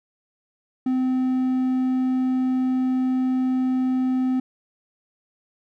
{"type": "tone", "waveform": "triangle", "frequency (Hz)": 257.2, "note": "C4", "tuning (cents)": -30, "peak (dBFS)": -17, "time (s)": [0.86, 4.4], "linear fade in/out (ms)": 5, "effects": []}